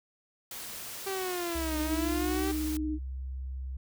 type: noise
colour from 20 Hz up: white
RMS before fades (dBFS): -41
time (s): 0.51-2.77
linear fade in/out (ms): 2
type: linear two-way sweep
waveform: sawtooth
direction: down then up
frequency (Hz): 392 to 305.2 to 392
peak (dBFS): -28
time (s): 1.06-2.52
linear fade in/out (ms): 10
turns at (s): 1.8
type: tone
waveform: sine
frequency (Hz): 65.41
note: C2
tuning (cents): 0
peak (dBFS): -34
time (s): 1.55-3.77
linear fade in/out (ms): 5
type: tone with vibrato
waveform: sine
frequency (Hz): 307.9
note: D#4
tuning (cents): -18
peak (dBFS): -30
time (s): 1.72-2.99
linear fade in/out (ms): 50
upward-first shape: sine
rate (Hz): 17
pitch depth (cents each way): 20
effects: none